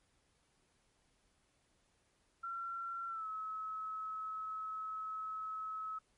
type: tone with pitch glide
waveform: sine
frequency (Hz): 1362 to 1290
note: F6 to E6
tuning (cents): -44 to -38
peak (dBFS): -39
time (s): 2.43-5.99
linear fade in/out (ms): 10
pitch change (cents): -94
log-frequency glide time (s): 3.08-3.27
effects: pink hiss -75 dBFS RMS until 6.17 s + MP3 48 kbps